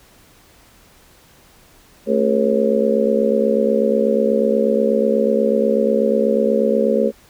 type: harmonic tone with a mistuned harmonic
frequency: 68.2 Hz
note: C#2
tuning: 28 cents flat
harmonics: 3 / 4 / 5 / 6 / 7 / 8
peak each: -19 / -28 / -31 / -20 / -19 / -19 dBFS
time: 2.06-7.12 s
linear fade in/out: 50 ms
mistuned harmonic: 3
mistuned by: +130 cents
effects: pink hiss -50 dBFS RMS until 7.29 s